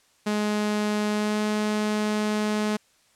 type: tone with pitch glide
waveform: sawtooth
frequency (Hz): 210 to 211.9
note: G#3 to G#3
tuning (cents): +19 to +35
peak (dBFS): -19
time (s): 0.26-2.77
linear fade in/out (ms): 10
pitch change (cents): +16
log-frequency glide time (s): 1.11-1.41
effects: white hiss -62 dBFS RMS until 3.15 s + low-pass 9000 Hz 12 dB/octave